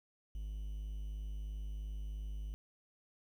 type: tone with quantisation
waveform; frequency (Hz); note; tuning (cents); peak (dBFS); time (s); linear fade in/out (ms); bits
triangle; 51.5; G#1; -14; -37; 0.35-2.54; 0; 11
effects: none